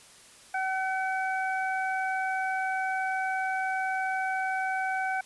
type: harmonic tone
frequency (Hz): 759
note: F#5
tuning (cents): +44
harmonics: 1 / 2 / 3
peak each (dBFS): -29 / -31 / -38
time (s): 0.54-5.21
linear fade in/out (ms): 5
effects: white hiss -53 dBFS RMS until 5.25 s + resampled to 24000 Hz